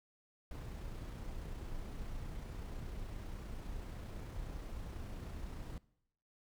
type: noise with amplitude modulation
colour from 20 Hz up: brown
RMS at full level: -43 dBFS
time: 0.51-5.78 s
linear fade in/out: 2 ms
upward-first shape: sine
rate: 29.9 Hz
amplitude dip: 25%
effects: noise-tail reverb RT60 0.8 s tail -22 dB re dry